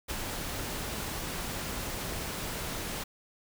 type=noise with ADSR envelope; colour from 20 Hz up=pink; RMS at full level=-33 dBFS; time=0.08-3.04 s; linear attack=22 ms; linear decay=29 ms; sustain=-3 dB; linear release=9 ms; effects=none